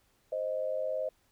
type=tone pair together; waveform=sine; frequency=523.3 / 622.3 Hz; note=C5 / D#5; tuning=0 / 0 cents; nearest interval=minor third; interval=300 cents; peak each=-33 / -33 dBFS; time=0.32-1.09 s; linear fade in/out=5 ms; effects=pink hiss -70 dBFS RMS until 1.31 s